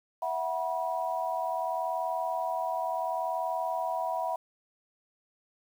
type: chord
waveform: sine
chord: E suspended second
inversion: none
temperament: equal with one note detuned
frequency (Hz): 659.3 / 740 / 971.4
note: E5 / F#5 / B5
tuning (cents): 0 / 0 / -29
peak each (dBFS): -33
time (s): 0.22-4.36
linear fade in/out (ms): 5
effects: 9-bit